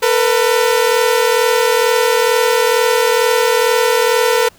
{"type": "tone pair together", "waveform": "sawtooth", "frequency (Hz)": [451.6, 493.8], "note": ["A4", "B4"], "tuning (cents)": [45, 0], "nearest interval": "major second", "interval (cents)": 155, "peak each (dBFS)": -10, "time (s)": [0.02, 4.49], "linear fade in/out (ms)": 10, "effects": ["pink hiss -48 dBFS RMS until 4.58 s"]}